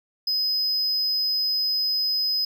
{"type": "tone", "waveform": "triangle", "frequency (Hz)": 5040, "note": "D#8", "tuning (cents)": 21, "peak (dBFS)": -20, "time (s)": [0.27, 2.45], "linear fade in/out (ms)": 5, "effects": []}